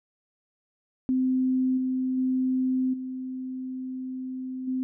sine tone with level steps, 258.1 Hz, C4, 23 cents flat, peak -21 / -24 / -22 / -31 / -25 dBFS, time 1.09-4.83 s, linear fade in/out 0 ms, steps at 1.77 / 2.17 / 2.93 / 4.67 s, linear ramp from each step 10 ms, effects none

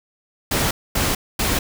pink noise bursts, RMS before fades -20 dBFS, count 3, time 0.51-1.59 s, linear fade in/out 5 ms, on 200 ms, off 240 ms, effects none

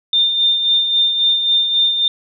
sine tone with tremolo, 3609 Hz, A7, 43 cents sharp, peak -10 dBFS, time 0.13-2.08 s, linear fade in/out 2 ms, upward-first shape sine, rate 3.7 Hz, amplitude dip 50%, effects none

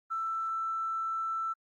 triangle tone with tanh clipping, 1329 Hz, E6, 14 cents sharp, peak -30 dBFS, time 0.1-1.54 s, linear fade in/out 20 ms, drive 3 dB, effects Opus 24 kbps

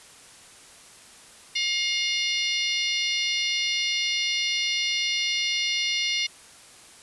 harmonic tone, 712 Hz, F5, 33 cents sharp, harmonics 3 / 4 / 5 / 6 / 7 / 8, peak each -28 / -29 / -30 / -32 / -34 / -34 dBFS, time 1.55-6.27 s, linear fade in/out 10 ms, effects white hiss -49 dBFS RMS until 7.02 s + resampled to 24000 Hz

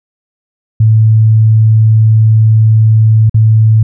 sine tone with dropouts, 110 Hz, A2, in tune, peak -3 dBFS, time 0.8-3.83 s, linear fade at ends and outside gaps 5 ms, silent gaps 3.296-3.343 s, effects none

